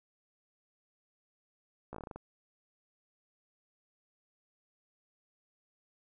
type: slowing click train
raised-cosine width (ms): 1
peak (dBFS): -29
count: 9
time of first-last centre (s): 1.93-2.16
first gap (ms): 15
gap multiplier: 1.18
effects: none